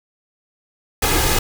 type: noise with comb filter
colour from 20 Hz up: pink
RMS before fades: -17 dBFS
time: 1.02-1.39 s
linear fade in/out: 5 ms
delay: 2.4 ms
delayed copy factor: +0.6
effects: none